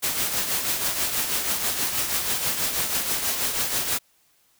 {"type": "noise with tremolo", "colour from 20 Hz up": "white", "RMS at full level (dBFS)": -23, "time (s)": [0.02, 3.99], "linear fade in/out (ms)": 20, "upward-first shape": "triangle", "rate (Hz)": 6.2, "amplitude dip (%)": 55, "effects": ["white hiss -63 dBFS RMS until 4.59 s"]}